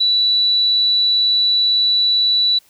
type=tone; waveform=sine; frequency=3949 Hz; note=B7; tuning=1 cent flat; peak=-12 dBFS; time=0-2.59 s; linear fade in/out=10 ms; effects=white hiss -54 dBFS RMS until 2.69 s